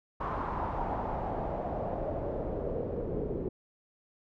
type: noise with low-pass filter sweep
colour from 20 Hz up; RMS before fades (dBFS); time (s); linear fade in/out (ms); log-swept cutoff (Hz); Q
pink; -34; 0.2-3.49; 10; 1100 to 410; 3.4
effects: none